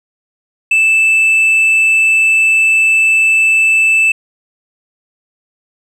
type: tone with tanh clipping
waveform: sine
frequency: 2637 Hz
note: E7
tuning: in tune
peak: -8 dBFS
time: 0.71-4.12 s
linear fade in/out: 5 ms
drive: 3 dB
effects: none